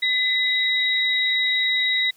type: tone pair together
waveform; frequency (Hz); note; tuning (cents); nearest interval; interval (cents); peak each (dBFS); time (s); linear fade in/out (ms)
sine; 2016 / 3819; B6 / A#7; +35 / +41; major seventh; 1106; -21; 0.02-2.11; 10
effects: white hiss -57 dBFS RMS until 2.16 s